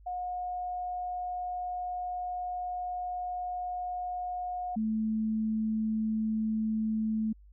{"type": "tone pair in turn", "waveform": "sine", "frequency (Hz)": [722, 218.8], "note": ["F#5", "A3"], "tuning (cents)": [-43, -9], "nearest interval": "octave + major sixth", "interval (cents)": 2066, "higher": "first", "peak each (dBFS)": [-32, -27], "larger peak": "second", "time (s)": [[0.06, 4.76], [4.76, 7.33]], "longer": "first", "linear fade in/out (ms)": 10, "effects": ["added 50 Hz sine -52 dBFS peak until 7.52 s"]}